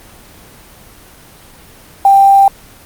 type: tone with quantisation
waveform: sine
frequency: 788 Hz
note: G5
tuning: 9 cents sharp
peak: -3 dBFS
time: 2.05-2.48 s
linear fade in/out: 2 ms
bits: 5
effects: pink hiss -39 dBFS RMS until 2.85 s + Opus 24 kbps

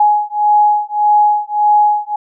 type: beating tone pair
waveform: sine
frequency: 836 / 837.7 Hz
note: G#5 / G#5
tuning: +11 / +15 cents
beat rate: 1.7 Hz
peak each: -12 dBFS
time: 0-2.16 s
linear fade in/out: 5 ms
effects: none

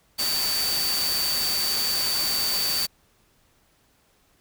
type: tone in noise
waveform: sine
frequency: 4577 Hz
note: D8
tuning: 45 cents flat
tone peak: -24 dBFS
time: 0.18-2.87 s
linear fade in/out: 20 ms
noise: white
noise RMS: -28 dBFS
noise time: 0.18-2.87 s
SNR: +1 dB
effects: pink hiss -63 dBFS RMS until 4.4 s

